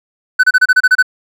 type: tone bursts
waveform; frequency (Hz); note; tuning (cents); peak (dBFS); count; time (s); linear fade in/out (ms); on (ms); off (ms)
triangle; 1506; F#6; +30; -3; 9; 0.39-1.027; 10; 45; 29
effects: none